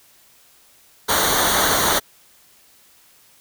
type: noise with comb filter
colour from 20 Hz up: pink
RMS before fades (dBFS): -18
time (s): 1.08-2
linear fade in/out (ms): 20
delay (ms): 0.39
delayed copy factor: -0.8
effects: white hiss -53 dBFS RMS until 3.4 s